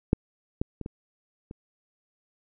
clicks, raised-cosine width 3 ms, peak -6 / -13 / -22 / -21 / -26 dBFS, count 5, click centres 0.131 / 0.615 / 0.813 / 0.861 / 1.511 s, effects none

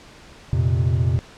triangle chord, F suspended fourth, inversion none, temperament just, 87.31 / 116.41 / 130.96 Hz, F2 / Bb2 / C3, 0 / -2 / +2 cents, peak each -19 dBFS, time 0.53-1.19 s, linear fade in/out 0 ms, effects pink hiss -45 dBFS RMS until 1.37 s + low-pass 6000 Hz 12 dB/octave

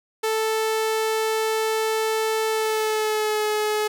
sawtooth tone with pitch glide, 440 to 425.3 Hz, A4 to G#4, 0 to +41 cents, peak -17 dBFS, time 0.23-3.88 s, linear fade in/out 10 ms, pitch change -59 cents, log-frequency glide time 2.49-3.46 s, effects none

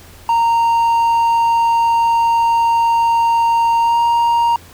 triangle tone with pitch glide, 926 to 935.7 Hz, A#5 to A#5, -12 to +6 cents, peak -9 dBFS, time 0.29-4.56 s, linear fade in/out 2 ms, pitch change +18 cents, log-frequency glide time 3.8-3.99 s, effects added 86 Hz sine -44 dBFS peak until 4.73 s + pink hiss -42 dBFS RMS until 4.73 s

